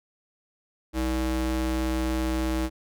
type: ring-modulated tone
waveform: square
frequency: 130.81 Hz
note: C3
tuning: in tune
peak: -22 dBFS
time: 0.93-2.7 s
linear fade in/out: 50 ms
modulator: 190 Hz
effects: none